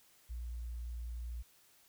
sine tone, 58.9 Hz, A#1, 19 cents sharp, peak -39 dBFS, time 0.29-1.43 s, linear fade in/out 20 ms, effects white hiss -66 dBFS RMS until 1.88 s

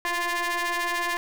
sawtooth ring-modulated tone, 349.2 Hz, F4, in tune, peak -18 dBFS, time 0.05-1.17 s, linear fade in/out 0 ms, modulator 1390 Hz, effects none

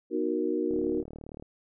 sine chord, B major seventh, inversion none, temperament equal, 246.9 / 311.1 / 370 / 466.2 Hz, B3 / D#4 / F#4 / A#4, 0 / 0 / 0 / 0 cents, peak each -35 / -30 / -30 / -32 dBFS, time 0.1-1.04 s, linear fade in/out 50 ms
click train, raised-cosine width 2 ms, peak -29 dBFS, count 28, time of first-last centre 0.71-1.424 s, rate 37.8 Hz
effects none

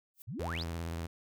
violet noise with exponential growth, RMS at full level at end -45 dBFS, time 0.14-0.22 s, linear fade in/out 1 ms, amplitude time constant 16 ms
sine exponential sweep, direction up, 92.5 to 5710 Hz, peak -37 dBFS, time 0.27-0.64 s, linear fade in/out 20 ms
sawtooth tone with vibrato, 83.4 Hz, E2, 21 cents sharp, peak -32 dBFS, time 0.39-1.07 s, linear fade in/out 10 ms, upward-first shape triangle, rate 17 Hz, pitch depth 81 cents each way
effects none

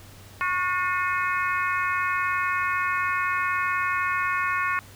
harmonic tone with a mistuned harmonic, 360.8 Hz, F#4, 44 cents flat, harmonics 3 / 4 / 5 / 6 / 7, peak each -26 / -28 / -30 / -32 / -33 dBFS, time 0.41-4.79 s, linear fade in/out 0 ms, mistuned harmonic 3, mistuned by +34 cents, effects added 97 Hz sine -48 dBFS peak until 4.95 s + pink hiss -49 dBFS RMS until 4.95 s

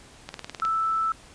click train, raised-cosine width 0.2 ms, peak -17 dBFS, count 8, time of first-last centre 0.29-0.651 s, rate 19.4 Hz
sine tone, 1318.5 Hz, E6, in tune, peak -22 dBFS, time 0.62-1.12 s, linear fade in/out 2 ms
effects pink hiss -50 dBFS RMS until 1.34 s + resampled to 22050 Hz

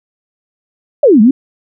sine exponential two-way sweep, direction down then up, 628 to 201 to 283.6 Hz, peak -3 dBFS, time 1.03-1.31 s, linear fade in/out 5 ms, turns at 1.21 s, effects none

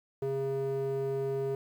square tone with band-pass filter, 135.9 Hz, C#3, 34 cents flat, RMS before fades -32 dBFS, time 0.22-1.55 s, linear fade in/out 2 ms, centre 390 Hz, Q 2.6, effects 10-bit

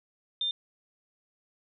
sine tone, 3600 Hz, A7, 39 cents sharp, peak -27 dBFS, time 0.41-0.51 s, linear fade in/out 2 ms, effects none

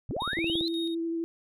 sine linear sweep, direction up, 58.27 to 4175 Hz, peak -30 dBFS, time 0.09-0.68 s, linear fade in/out 0 ms
click train, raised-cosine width 2 ms, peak -24 dBFS, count 10, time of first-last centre 0.11-0.61 s, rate 18 Hz
triangle tone with tremolo, 3729 Hz, A#7, in tune, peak -32 dBFS, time 0.2-0.95 s, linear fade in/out 10 ms, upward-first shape square, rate 3.7 Hz, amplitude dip 55%
sine tone with vibrato, 332 Hz, E4, 12 cents sharp, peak -28 dBFS, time 0.37-1.24 s, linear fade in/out 0 ms, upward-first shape sine, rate 12 Hz, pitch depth 13 cents each way
effects none

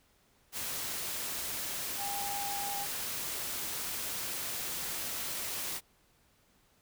sine tone in noise, 806 Hz, G5, 48 cents sharp, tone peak -37 dBFS, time 1.97-2.87 s, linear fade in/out 50 ms, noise white, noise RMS -37 dBFS, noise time 0.52-5.81 s, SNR -3 dB, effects pink hiss -68 dBFS RMS until 6.81 s

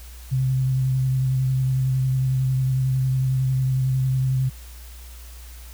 sine tone with vibrato, 130.81 Hz, C3, in tune, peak -18 dBFS, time 0.31-4.5 s, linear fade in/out 20 ms, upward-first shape sine, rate 11 Hz, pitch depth 20 cents each way, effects added 60 Hz sine -38 dBFS peak until 5.73 s + white hiss -47 dBFS RMS until 5.73 s

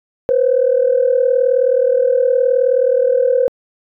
sine tone pair together, 490 / 529.1 Hz, B4 / C5, -14 / +19 cents, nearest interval minor second, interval 133 cents, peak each -13 dBFS, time 0.29-3.48 s, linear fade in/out 0 ms, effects tanh soft clip ceiling -3 dBFS

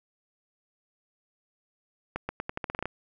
accelerating click train, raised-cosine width 0.5 ms, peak -16 dBFS, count 11, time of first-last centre 2.16-2.856 s, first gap 130 ms, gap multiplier 0.85, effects none

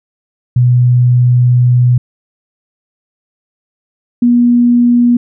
sine tone pair in turn, 123.47 / 240.9 Hz, B2 / B3, 0 / -43 cents, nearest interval octave, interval 1157 cents, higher second, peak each -5 dBFS, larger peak neither, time 0.56-1.98 / 4.22-5.17 s, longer first, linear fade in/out 5 ms, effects none

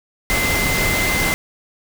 sine tone in noise, 2067 Hz, C7, 22 cents flat, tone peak -20 dBFS, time 0.3-1.34 s, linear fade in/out 0 ms, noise pink, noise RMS -20 dBFS, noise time 0.3-1.34 s, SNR -3 dB, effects none

